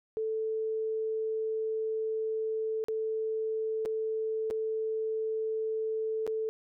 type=tone with dropouts; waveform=sine; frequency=440 Hz; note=A4; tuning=in tune; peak=-29 dBFS; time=0.17-6.49 s; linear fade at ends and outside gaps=0 ms; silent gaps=2.84-2.884 / 3.852-3.858 / 4.502-4.509 / 6.266-6.276 s; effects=none